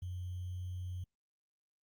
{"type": "tone with sample-and-hold", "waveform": "sine", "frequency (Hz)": 90.1, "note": "F#2", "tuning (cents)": -45, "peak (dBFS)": -38, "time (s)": [0.02, 1.04], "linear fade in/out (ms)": 5, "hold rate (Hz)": 3150, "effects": ["Opus 32 kbps"]}